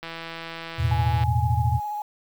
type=click train; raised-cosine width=0.3 ms; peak=-19 dBFS; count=200; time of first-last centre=0.03-1.236 s; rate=165 Hz
type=chord; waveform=sine; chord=E suspended fourth; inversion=none; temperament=equal; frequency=82.41 / 110 / 123.47 Hz; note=E2 / A2 / B2; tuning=0 / 0 / 0 cents; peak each=-24 dBFS; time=0.78-1.8 s; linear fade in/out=20 ms
type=tone with vibrato; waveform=sine; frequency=836 Hz; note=G#5; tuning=11 cents sharp; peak=-27 dBFS; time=0.91-2.02 s; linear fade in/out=2 ms; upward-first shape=sine; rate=15 Hz; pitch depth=20 cents each way
effects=8-bit